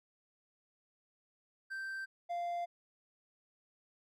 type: tone pair in turn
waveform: triangle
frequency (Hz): 1563 / 694.6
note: G6 / F5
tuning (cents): -6 / -10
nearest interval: octave + major second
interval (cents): 1404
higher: first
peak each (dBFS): -37 / -33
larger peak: second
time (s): 1.7-2.06 / 2.29-2.66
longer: second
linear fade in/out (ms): 20
effects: none